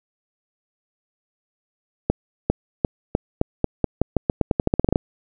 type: accelerating click train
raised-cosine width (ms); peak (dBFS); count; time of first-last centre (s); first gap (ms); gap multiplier
2; -3; 20; 2.1-4.959; 400; 0.87
effects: none